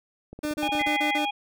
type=click train; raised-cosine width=2 ms; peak=-27 dBFS; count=10; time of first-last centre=0.33-0.872 s; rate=16.6 Hz
type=tone bursts; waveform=30% pulse; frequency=300 Hz; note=D4; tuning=37 cents sharp; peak=-24 dBFS; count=6; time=0.43-1.255 s; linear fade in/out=10 ms; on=110 ms; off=33 ms
type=harmonic tone; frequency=820 Hz; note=G#5; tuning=22 cents flat; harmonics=1 / 3 / 4; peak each=-27 / -31 / -33 dBFS; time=0.62-1.31 s; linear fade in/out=10 ms
type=tone; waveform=sine; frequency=2043 Hz; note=C7; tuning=42 cents flat; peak=-27 dBFS; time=0.79-1.18 s; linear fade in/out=5 ms
effects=none